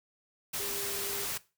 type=tone in noise; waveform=sine; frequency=401 Hz; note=G4; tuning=39 cents sharp; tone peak=-42 dBFS; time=0.59-1.25 s; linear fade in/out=10 ms; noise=white; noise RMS=-35 dBFS; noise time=0.53-1.38 s; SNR=-10 dB; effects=noise-tail reverb RT60 0.3 s tail -19 dB re dry